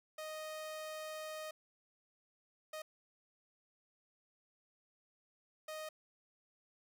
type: tone bursts at uneven times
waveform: sawtooth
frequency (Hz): 622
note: D#5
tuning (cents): -1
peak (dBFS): -39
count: 3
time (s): 0.18-1.51 / 2.73-2.82 / 5.68-5.89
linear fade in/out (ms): 5
effects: none